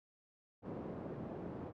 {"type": "band-pass noise", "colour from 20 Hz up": "pink", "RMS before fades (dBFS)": -45, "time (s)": [0.62, 1.73], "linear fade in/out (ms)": 50, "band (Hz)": [150, 560], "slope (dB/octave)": 12, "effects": []}